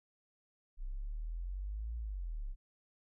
sine exponential two-way sweep, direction up then down, 30.87 to 58.27 to 30.87 Hz, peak -37 dBFS, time 0.77-2.56 s, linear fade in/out 50 ms, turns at 1.97 s, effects none

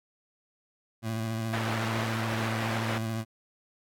25% pulse tone with vibrato, 112.3 Hz, A2, 36 cents sharp, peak -26 dBFS, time 1.02-3.25 s, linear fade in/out 50 ms, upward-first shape sine, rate 14 Hz, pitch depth 32 cents each way
white band-pass noise, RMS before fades -35 dBFS, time 1.53-2.98 s, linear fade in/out 2 ms, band 370 to 1700 Hz, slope 12 dB/octave
effects AAC 64 kbps

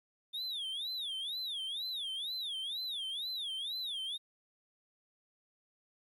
triangle tone with vibrato, 3547 Hz, A7, 13 cents sharp, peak -35 dBFS, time 0.33-4.18 s, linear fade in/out 20 ms, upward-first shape sine, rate 2.1 Hz, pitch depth 240 cents each way, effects 12-bit

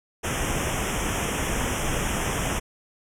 pink band-stop noise, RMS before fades -26 dBFS, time 0.23-2.6 s, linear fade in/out 20 ms, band 3400 to 5500 Hz, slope 96 dB/octave, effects low-pass 10000 Hz 12 dB/octave

